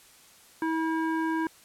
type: tone with low-pass filter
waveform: square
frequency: 322.7 Hz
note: E4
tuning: 37 cents flat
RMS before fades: -28 dBFS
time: 0.62-1.47 s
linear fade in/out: 2 ms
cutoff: 1400 Hz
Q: 3.1
effects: white hiss -55 dBFS RMS until 1.64 s + low-pass 12000 Hz 12 dB/octave